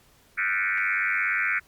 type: tone with frequency modulation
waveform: sine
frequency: 1864.7 Hz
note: A#6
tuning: in tune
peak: -22 dBFS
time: 0.37-1.6 s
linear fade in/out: 20 ms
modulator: 96.8 Hz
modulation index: 5.1
effects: pink hiss -59 dBFS RMS until 1.67 s + Opus 48 kbps